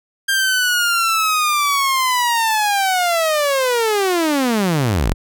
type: linear sweep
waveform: sawtooth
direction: down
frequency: 1600 to 31.37 Hz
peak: -11 dBFS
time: 0.28-5.14 s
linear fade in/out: 10 ms
effects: none